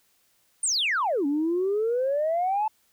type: exponential two-way sweep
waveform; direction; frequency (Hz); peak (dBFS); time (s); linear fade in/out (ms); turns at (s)
sine; down then up; 9340 to 277 to 884; -21; 0.63-2.68; 5; 1.26
effects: tanh soft clip ceiling -18 dBFS + white hiss -66 dBFS RMS until 2.92 s